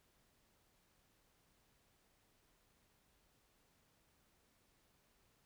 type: silence
effects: pink hiss -75 dBFS RMS until 5.45 s